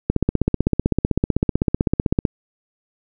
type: click train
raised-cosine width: 3 ms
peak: -3 dBFS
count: 35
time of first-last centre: 0.1-2.252 s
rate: 15.8 Hz
effects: none